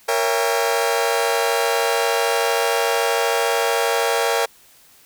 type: chord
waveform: sawtooth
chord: A# diminished seventh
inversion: none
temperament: just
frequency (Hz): 466.2 / 559.4 / 671.3 / 805.5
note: A#4 / C#5 / E5 / G5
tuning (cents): 0 / +16 / +31 / +47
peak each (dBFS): -17 / -20 / -21 / -20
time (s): 0.08-4.46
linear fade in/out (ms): 10
effects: white hiss -51 dBFS RMS until 5.05 s